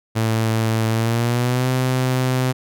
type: tone with pitch glide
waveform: sawtooth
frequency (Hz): 111.8 to 128.42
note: A2 to C3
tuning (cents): +28 to -32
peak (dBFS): -13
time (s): 0.15-2.53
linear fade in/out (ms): 20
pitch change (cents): +240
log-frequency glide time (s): 0.93-1.68
effects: none